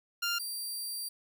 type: tone pair in turn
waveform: 15% pulse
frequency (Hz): 1396.9 / 4710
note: F6 / D8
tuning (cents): 0 / +4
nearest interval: octave + major sixth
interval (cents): 2104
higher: second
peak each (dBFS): -23 / -29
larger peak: first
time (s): 0.22-0.39 / 0.39-1.09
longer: second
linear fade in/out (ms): 10
effects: none